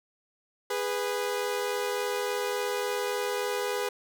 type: tone pair together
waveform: sawtooth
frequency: 411 / 494.5 Hz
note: G#4 / B4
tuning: -18 / +2 cents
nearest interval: minor third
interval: 320 cents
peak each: -27 / -27 dBFS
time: 0.7-3.89 s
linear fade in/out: 5 ms
effects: none